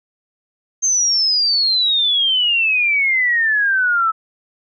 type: exponential sweep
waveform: sine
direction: down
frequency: 6390 to 1300 Hz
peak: -13 dBFS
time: 0.82-4.12 s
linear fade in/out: 20 ms
effects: none